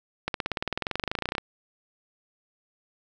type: accelerating click train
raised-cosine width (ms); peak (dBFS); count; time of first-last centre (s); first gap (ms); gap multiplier
0.3; -11; 26; 0.28-1.382; 62; 0.97
effects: none